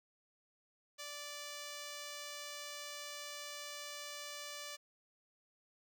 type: tone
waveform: 5% pulse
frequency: 585 Hz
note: D5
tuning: 7 cents flat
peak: -33 dBFS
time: 0.98-4.77 s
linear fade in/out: 20 ms
effects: none